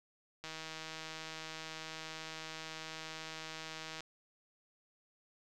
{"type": "click train", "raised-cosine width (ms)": 0.2, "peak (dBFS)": -27, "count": 568, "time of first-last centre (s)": [0.44, 4.006], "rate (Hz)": 159, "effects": []}